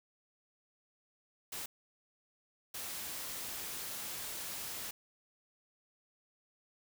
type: noise bursts at uneven times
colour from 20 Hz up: white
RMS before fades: -42 dBFS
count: 2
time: 1.52-1.66 / 2.74-4.91 s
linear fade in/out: 5 ms
effects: none